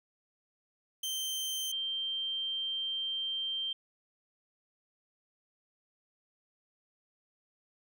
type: tone pair in turn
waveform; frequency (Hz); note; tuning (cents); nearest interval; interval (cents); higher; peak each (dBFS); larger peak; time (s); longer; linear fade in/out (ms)
sawtooth / sine; 3125 / 3150; G7 / G7; -6 / +8; unison; 14; second; -30 / -32; first; 1.03-1.72 / 1.72-3.73; second; 5
effects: none

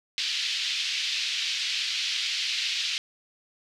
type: band-pass noise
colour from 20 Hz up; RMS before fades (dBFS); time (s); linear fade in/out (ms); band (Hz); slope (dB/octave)
pink; -29; 0.18-2.98; 0; 2600 to 4900; 24
effects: none

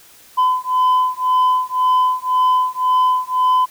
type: beating tone pair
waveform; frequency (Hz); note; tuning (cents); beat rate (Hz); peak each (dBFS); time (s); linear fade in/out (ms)
sine; 1012 / 1013.9; B5 / B5; +42 / +45; 1.9; -14; 0.37-3.66; 20
effects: tanh soft clip ceiling -10 dBFS + white hiss -46 dBFS RMS until 3.7 s

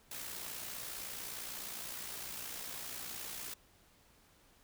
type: noise with amplitude modulation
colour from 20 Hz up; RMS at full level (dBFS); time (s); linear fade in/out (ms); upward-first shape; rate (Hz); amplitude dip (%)
white; -42; 0.11-3.54; 5; sine; 59.7; 45
effects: pink hiss -66 dBFS RMS until 4.63 s

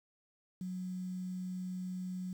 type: tone with quantisation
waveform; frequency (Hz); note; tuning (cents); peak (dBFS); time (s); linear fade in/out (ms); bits
sine; 183.6; F#3; -13; -37; 0.61-2.33; 2; 10
effects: none

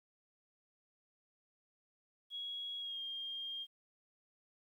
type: tone with pitch glide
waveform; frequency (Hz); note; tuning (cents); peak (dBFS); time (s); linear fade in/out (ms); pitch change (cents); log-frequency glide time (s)
sine; 3322 to 3214; G#7 to G7; 0 to +43; -40; 2.3-3.67; 50; -57; 2.79-3.01
effects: 12-bit

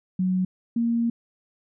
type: tone pair in turn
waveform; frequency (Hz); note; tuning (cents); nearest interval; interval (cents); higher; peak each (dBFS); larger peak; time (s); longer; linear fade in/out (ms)
sine; 185 / 233.1; F#3 / A#3; 0 / 0; major third; 400; second; -20; neither; 0.19-0.45 / 0.76-1.1; second; 5
effects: none

